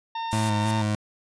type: harmonic tone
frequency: 911 Hz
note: A#5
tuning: 40 cents flat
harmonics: 1 / 2 / 3 / 4 / 5 / 6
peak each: -28 / -42 / -43 / -40 / -54 / -50 dBFS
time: 0.15-0.82 s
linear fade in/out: 5 ms
type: noise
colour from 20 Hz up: blue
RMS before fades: -32 dBFS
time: 0.31-0.5 s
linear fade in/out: 10 ms
type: tone with vibrato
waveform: 25% pulse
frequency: 107.3 Hz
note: A2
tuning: 43 cents flat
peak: -19 dBFS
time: 0.33-0.95 s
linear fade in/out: 0 ms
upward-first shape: square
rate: 3.1 Hz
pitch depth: 26 cents each way
type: noise with exponential growth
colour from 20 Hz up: blue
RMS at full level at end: -30 dBFS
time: 0.48-0.71 s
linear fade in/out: 1 ms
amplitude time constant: 48 ms
effects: resampled to 22050 Hz